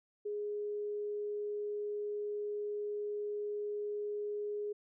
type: tone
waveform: sine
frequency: 415.3 Hz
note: G#4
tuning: in tune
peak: -35 dBFS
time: 0.25-4.73 s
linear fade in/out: 10 ms
effects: none